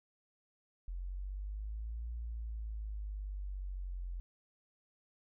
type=exponential two-way sweep; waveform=sine; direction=up then down; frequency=43.65 to 58.27 to 43.65 Hz; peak=-38 dBFS; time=0.88-4.2 s; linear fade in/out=0 ms; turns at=2.11 s; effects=none